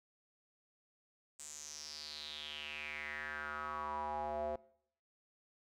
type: tone with band-pass filter sweep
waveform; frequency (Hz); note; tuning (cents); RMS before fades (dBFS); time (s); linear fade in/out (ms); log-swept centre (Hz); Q
square; 75.2; D2; +42; -43; 1.39-4.56; 5; 7800 to 610; 6
effects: noise-tail reverb RT60 0.7 s tail -22 dB re dry